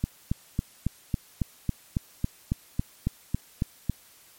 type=click train; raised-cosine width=5 ms; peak=-12 dBFS; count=15; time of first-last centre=0.04-3.897 s; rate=3.63 Hz; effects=white hiss -55 dBFS RMS until 4.38 s + MP3 64 kbps